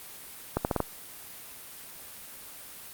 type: accelerating click train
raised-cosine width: 1 ms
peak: -11 dBFS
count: 5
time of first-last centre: 0.57-0.803 s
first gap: 79 ms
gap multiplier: 0.8
effects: white hiss -45 dBFS RMS until 2.93 s + Opus 32 kbps